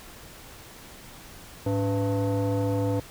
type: tone with frequency modulation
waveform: sine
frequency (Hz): 106.3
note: G#2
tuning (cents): +41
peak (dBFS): -21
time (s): 1.66-3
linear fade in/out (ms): 5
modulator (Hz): 392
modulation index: 1.2
effects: tanh soft clip ceiling -20 dBFS + pink hiss -46 dBFS RMS until 3.1 s